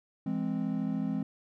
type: chord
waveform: triangle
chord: E augmented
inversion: none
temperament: equal with one note detuned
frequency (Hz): 168.57 / 207.7 / 261.6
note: E3 / G#3 / B#3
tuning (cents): +39 / 0 / 0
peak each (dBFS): -33 / -31 / -31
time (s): 0.26-1.23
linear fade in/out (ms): 5
effects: none

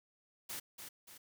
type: noise with echo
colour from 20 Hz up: white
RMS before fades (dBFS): -43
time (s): 0.49-0.6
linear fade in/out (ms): 10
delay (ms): 290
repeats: 2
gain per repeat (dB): -6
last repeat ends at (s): 1.18
effects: none

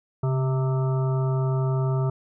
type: harmonic tone with a mistuned harmonic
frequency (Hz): 130.81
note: C3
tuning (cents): 0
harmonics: 1 / 3 / 5 / 7 / 9 / 10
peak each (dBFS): -21 / -31 / -35 / -38 / -40 / -41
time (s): 0.23-2.1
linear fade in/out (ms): 5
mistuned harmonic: 1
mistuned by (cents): +39
effects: none

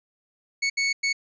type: tone bursts at uneven times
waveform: sawtooth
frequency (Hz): 2216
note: C#7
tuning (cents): -1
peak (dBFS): -18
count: 3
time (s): 0.62-0.7 / 0.77-0.93 / 1.03-1.13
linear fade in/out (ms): 10
effects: resampled to 16000 Hz

